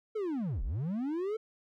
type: linear two-way sweep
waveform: triangle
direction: down then up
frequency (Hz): 451.2 to 32.5 to 451.2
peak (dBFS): -29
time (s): 0.15-1.37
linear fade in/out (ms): 10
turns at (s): 0.63
effects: none